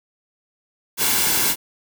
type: noise with comb filter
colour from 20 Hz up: white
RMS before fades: -19 dBFS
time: 0.97-1.56 s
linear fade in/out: 50 ms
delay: 1.6 ms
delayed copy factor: -0.5
effects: none